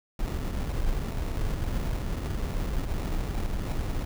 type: noise with sample-and-hold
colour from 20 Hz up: brown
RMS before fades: -29 dBFS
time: 0.19-4.05 s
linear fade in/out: 5 ms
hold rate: 1575 Hz
effects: none